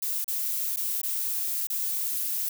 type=noise with dropouts; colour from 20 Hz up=violet; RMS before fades=-29 dBFS; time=0.02-2.49 s; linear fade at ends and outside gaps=5 ms; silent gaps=0.244-0.279 / 0.762-0.77 / 1.016-1.032 / 1.671-1.7 s; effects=none

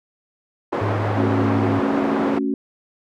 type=band-pass noise; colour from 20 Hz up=pink; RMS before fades=-24 dBFS; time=0.72-2.39 s; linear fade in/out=10 ms; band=280 to 1100 Hz; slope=12 dB/octave
type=tone; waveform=sine; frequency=104.6 Hz; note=G#2; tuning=13 cents sharp; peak=-21 dBFS; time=0.81-1.8 s; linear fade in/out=10 ms
type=chord; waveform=sine; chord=F# minor; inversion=first; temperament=equal; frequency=220 / 277.2 / 370 Hz; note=A3 / C#4 / F#4; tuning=0 / 0 / 0 cents; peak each=-25 / -21 / -27 dBFS; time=1.17-2.54 s; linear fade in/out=2 ms
effects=none

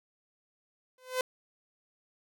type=tone with exponential growth; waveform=sawtooth; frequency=510 Hz; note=C5; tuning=44 cents flat; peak=-21 dBFS; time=0.98-1.21 s; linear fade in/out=2 ms; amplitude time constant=50 ms; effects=none

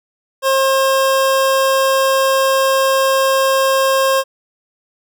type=tone; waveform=25% pulse; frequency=535 Hz; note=C5; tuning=38 cents sharp; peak=-8 dBFS; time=0.42-4.24 s; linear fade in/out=50 ms; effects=none

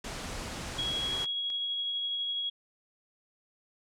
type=low-pass noise; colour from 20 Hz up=pink; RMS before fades=-39 dBFS; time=0.04-1.25 s; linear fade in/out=5 ms; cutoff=8900 Hz; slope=24 dB/octave
type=tone with tremolo; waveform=sine; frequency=3317 Hz; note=G#7; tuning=3 cents flat; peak=-29 dBFS; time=0.78-2.5 s; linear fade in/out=10 ms; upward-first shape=triangle; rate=12 Hz; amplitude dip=25%
type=clicks; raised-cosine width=0.2 ms; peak=-31 dBFS; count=2; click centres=1.256 / 1.502 s
effects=none

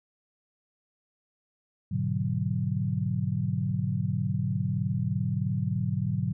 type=chord; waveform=sine; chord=G# half-diminished seventh; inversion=none; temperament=equal; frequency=103.83 / 123.47 / 146.83 / 185 Hz; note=G#2 / B2 / D3 / F#3; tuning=0 / 0 / 0 / 0 cents; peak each=-31 dBFS; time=1.91-6.33 s; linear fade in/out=10 ms; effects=none

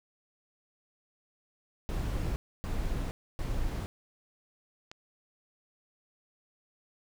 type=noise bursts; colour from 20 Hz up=brown; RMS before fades=-32 dBFS; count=3; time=1.89-3.86 s; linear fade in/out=0 ms; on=470 ms; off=280 ms
type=click; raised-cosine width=0.2 ms; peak=-27 dBFS; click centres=4.915 s
effects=none

